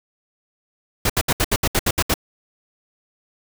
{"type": "noise bursts", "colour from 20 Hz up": "pink", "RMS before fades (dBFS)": -18, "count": 10, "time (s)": [1.05, 2.141], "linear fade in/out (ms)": 5, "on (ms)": 47, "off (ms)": 69, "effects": []}